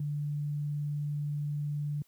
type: tone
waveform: sine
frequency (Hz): 146.83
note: D3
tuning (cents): 0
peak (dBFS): -30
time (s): 0-2.02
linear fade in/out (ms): 2
effects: white hiss -68 dBFS RMS until 2.07 s + high-pass 80 Hz 12 dB/octave